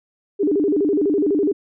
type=tone with vibrato; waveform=sine; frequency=346.2 Hz; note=F4; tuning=15 cents flat; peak=-15 dBFS; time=0.39-1.53 s; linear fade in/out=20 ms; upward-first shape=square; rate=12 Hz; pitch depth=260 cents each way; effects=none